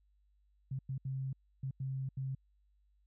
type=tone bursts at uneven times; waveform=sine; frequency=133.3 Hz; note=C3; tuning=33 cents sharp; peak=-35 dBFS; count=6; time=0.71-0.79 / 0.89-0.98 / 1.05-1.33 / 1.63-1.71 / 1.8-2.09 / 2.17-2.35 s; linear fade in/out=5 ms; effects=added 50 Hz sine -68 dBFS peak until 3.06 s